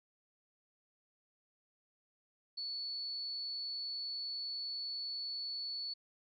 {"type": "tone", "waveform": "sine", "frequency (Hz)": 4435, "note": "C#8", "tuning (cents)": 0, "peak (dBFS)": -38, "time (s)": [2.57, 5.94], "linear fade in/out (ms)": 10, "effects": []}